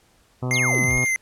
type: harmonic tone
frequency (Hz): 126.2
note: B2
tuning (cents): +38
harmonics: 1 / 2 / 3 / 4 / 5 / 6 / 7 / 8 / 9 / 10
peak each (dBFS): -24 / -30 / -34 / -36 / -38 / -40 / -41 / -42 / -43 / -44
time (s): 0.42-1.05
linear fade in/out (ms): 10
type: tone with vibrato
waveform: square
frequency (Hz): 2093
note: C7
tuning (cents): 0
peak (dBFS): -20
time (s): 0.51-1.16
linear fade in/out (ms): 0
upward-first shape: sine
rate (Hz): 2.6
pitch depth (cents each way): 34
type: exponential sweep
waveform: sine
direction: down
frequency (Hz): 5274 to 32.7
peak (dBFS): -27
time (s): 0.53-0.99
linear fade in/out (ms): 10
type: clicks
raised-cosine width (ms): 0.2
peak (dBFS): -25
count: 7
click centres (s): 0.749 / 0.784 / 0.837 / 0.909 / 0.977 / 1.029 / 1.061
effects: pink hiss -59 dBFS RMS until 1.21 s + low-pass 12000 Hz 12 dB/octave